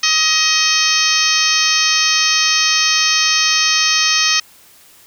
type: harmonic tone with a mistuned harmonic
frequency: 630 Hz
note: D#5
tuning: 21 cents sharp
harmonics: 2 / 3 / 4 / 5 / 6 / 7 / 8 / 9 / 10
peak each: -23 / -21 / -19 / -21 / -23 / -20 / -18 / -23 / -21 dBFS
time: 0.03-4.4 s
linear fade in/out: 5 ms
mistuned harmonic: 8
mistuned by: +62 cents
effects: white hiss -46 dBFS RMS until 5.06 s